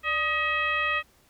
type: tone with frequency modulation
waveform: sine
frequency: 1906 Hz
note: A#6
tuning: 38 cents sharp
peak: -23 dBFS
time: 0.03-1.03 s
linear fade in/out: 50 ms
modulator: 659 Hz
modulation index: 1.4
effects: pink hiss -61 dBFS RMS until 1.29 s